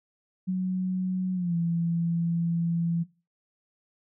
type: tone with pitch glide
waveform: sine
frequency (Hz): 185 to 168.67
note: F#3 to E3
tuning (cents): 0 to +40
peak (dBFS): -24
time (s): 0.47-3.04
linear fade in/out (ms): 20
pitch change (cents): -160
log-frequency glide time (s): 1.34-1.55
effects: noise-tail reverb RT60 0.3 s tail -18 dB re dry